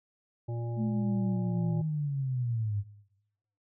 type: harmonic tone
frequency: 117.7 Hz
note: A#2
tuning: 17 cents sharp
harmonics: 1 / 3 / 5 / 7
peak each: -32 / -42 / -46 / -49 dBFS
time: 0.48-1.82 s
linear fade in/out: 10 ms
type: linear sweep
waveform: sine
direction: down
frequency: 221.9 to 98 Hz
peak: -28 dBFS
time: 0.76-2.84 s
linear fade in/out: 50 ms
effects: noise-tail reverb RT60 0.9 s tail -19 dB re dry